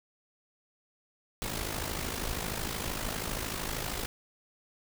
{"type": "noise with amplitude modulation", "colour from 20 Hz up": "pink", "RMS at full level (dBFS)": -32, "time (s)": [1.42, 4.06], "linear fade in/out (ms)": 0, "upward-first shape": "sine", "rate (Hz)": 52.9, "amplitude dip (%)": 65, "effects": []}